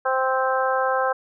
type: harmonic tone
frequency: 261.6 Hz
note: C4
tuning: in tune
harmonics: 2 / 3 / 4 / 5 / 6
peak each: -23 / -25 / -26 / -27 / -28 dBFS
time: 0.05-1.13 s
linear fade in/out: 10 ms
effects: none